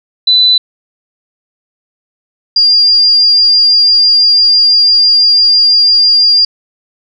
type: tone pair in turn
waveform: sine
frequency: 3995 / 4802 Hz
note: B7 / D8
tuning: +19 / +38 cents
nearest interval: minor third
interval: 319 cents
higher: second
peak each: -4 dBFS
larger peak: neither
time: 0.27-0.58 / 2.56-6.45 s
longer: second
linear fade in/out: 5 ms
effects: none